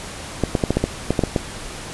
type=clicks; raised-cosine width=2 ms; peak=-3 dBFS; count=10; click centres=0.437 / 0.552 / 0.638 / 0.706 / 0.77 / 0.84 / 1.106 / 1.192 / 1.237 / 1.362 s; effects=pink hiss -33 dBFS RMS until 1.93 s + resampled to 24000 Hz